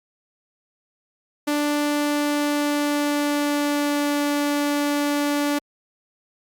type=tone with pitch glide; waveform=sawtooth; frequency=293.7 to 290 Hz; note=D4 to D4; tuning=0 to -22 cents; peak=-16 dBFS; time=1.47-5.59 s; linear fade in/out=10 ms; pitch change=-22 cents; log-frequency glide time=1.74-4.2 s; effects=Opus 48 kbps